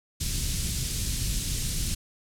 pink band-stop noise, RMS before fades -28 dBFS, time 0.2-1.95 s, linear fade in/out 10 ms, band 150 to 4500 Hz, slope 12 dB/octave, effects low-pass 11000 Hz 12 dB/octave

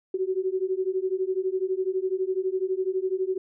sine beating tone pair, 370 / 382 Hz, F#4 / G4, 0 / -45 cents, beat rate 12 Hz, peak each -27 dBFS, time 0.14-3.38 s, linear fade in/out 5 ms, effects none

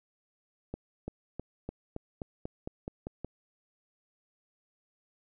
accelerating click train, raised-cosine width 2 ms, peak -23 dBFS, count 11, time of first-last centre 0.74-3.246 s, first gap 340 ms, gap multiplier 0.93, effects none

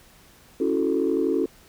sine chord, F# minor seventh, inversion second, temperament equal, 277.2 / 329.6 / 370 / 440 Hz, C#4 / E4 / F#4 / A4, 0 / 0 / 0 / 0 cents, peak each -25 dBFS, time 0.6-1.46 s, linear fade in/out 5 ms, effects tanh soft clip ceiling -12 dBFS + pink hiss -53 dBFS RMS until 1.68 s

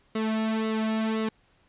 sawtooth tone with flanger, 220 Hz, A3, in tune, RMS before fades -27 dBFS, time 0.15-1.29 s, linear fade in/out 5 ms, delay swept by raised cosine 1.2 to 2.6 ms, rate 1.9 Hz, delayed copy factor -0.75, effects pink hiss -64 dBFS RMS until 1.68 s + resampled to 8000 Hz

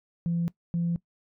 sine tone pair in turn, 169.8 / 170.45 Hz, F3 / F3, -48 / -42 cents, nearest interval unison, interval 6 cents, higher second, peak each -23 dBFS, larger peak neither, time 0.26-0.48 / 0.74-0.96 s, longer neither, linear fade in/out 0 ms, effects noise-tail reverb RT60 0.1 s tail -20 dB re dry + tanh soft clip ceiling -20 dBFS

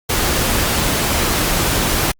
pink noise, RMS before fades -17 dBFS, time 0.09-2.12 s, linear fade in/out 10 ms, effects Opus 48 kbps

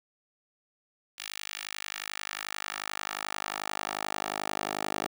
10% pulse tone with high-pass filter sweep, 51.3 Hz, G#1, 21 cents flat, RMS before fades -36 dBFS, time 1.18-5.07 s, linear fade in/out 5 ms, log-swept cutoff 2700 to 490 Hz, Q 1.1, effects none

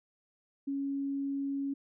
sine tone, 277.2 Hz, C#4, in tune, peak -31 dBFS, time 0.67-1.74 s, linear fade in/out 10 ms, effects none

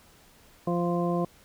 harmonic tone, 173.8 Hz, F3, 8 cents flat, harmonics 1 / 2 / 3 / 4 / 6, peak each -27 / -30 / -32 / -33 / -35 dBFS, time 0.67-1.25 s, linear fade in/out 5 ms, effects pink hiss -57 dBFS RMS until 1.44 s

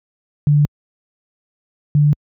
sine tone pair in turn, 146.83 / 147.4 Hz, D3 / D3, 0 / +7 cents, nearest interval unison, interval 7 cents, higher second, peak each -9 dBFS, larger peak neither, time 0.47-0.65 / 1.95-2.13 s, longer neither, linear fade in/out 0 ms, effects high-pass 60 Hz 12 dB/octave

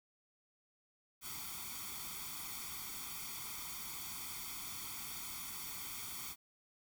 white noise with comb filter, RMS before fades -45 dBFS, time 1.21-6.36 s, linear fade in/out 50 ms, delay 0.88 ms, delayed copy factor +0.9, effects none

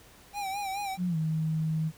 square tone with vibrato, 792 Hz, G5, 18 cents sharp, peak -32 dBFS, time 0.33-0.98 s, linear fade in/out 50 ms, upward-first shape sine, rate 4.7 Hz, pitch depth 70 cents each way
sine tone with pitch glide, 179.6 to 158.17 Hz, F3 to D#3, +49 to +29 cents, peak -26 dBFS, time 0.97-1.92 s, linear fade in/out 50 ms, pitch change -220 cents, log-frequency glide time 1.08-1.17 s
effects pink hiss -55 dBFS RMS until 1.97 s

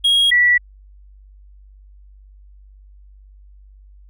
triangle / sine tone pair in turn, 3282 / 1951.5 Hz, G#7 / B6, -21 / -21 cents, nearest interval major sixth, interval 900 cents, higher first, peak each -10 dBFS, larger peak neither, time 0.04-0.31 / 0.31-0.58 s, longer neither, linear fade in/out 10 ms, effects added 49 Hz sine -42 dBFS peak until 4.09 s

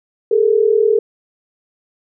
sine tone pair together, 415.3 / 455.3 Hz, G#4 / A#4, 0 / -41 cents, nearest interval major second, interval 159 cents, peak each -13 dBFS, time 0.31-0.99 s, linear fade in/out 5 ms, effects none

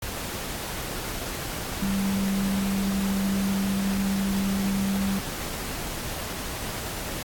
sine tone in noise, 195.5 Hz, G3, 4 cents flat, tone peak -23 dBFS, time 1.82-5.19 s, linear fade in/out 5 ms, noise pink, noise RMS -33 dBFS, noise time 0.02-7.23 s, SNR +7 dB, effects AAC 64 kbps

